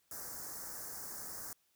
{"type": "band-stop noise", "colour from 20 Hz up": "white", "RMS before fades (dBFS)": -45, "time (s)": [0.11, 1.53], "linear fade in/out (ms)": 2, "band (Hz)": [1800, 5100], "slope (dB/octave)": 48, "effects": ["white hiss -75 dBFS RMS until 1.75 s"]}